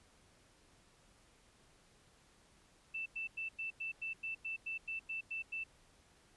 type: tone bursts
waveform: sine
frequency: 2659 Hz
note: E7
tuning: 14 cents sharp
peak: -38 dBFS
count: 13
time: 2.94-5.64 s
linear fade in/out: 10 ms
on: 120 ms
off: 95 ms
effects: pink hiss -67 dBFS RMS until 6.36 s + resampled to 24000 Hz